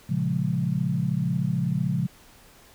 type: chord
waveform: sine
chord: Bb minor seventh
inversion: none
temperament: equal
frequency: 116.54 / 138.59 / 174.61 / 207.7 Hz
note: Bb2 / Db3 / F3 / Ab3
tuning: 0 / 0 / 0 / 0 cents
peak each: -31 / -26 / -26 / -32 dBFS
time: 0.09-2.07 s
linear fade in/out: 10 ms
effects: pink hiss -53 dBFS RMS until 2.74 s